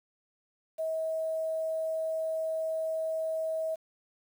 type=tone with quantisation; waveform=sine; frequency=641 Hz; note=E5; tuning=49 cents flat; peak=-29 dBFS; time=0.78-3.76 s; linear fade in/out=20 ms; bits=9; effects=none